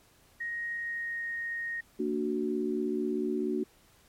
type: tone with pitch glide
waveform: sine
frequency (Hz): 1875 to 1862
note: A#6 to A#6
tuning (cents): +10 to -2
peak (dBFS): -32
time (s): 0.4-1.81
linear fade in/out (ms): 10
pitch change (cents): -12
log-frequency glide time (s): 0.69-1.25
type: chord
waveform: sine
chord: Bb augmented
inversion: none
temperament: equal with one note detuned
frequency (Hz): 229.5 / 293.7 / 370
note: Bb3 / D4 / F#4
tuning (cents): -27 / 0 / 0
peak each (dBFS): -33 / -33 / -31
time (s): 1.99-3.64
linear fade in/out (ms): 10
effects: pink hiss -62 dBFS RMS until 4.08 s + MP3 64 kbps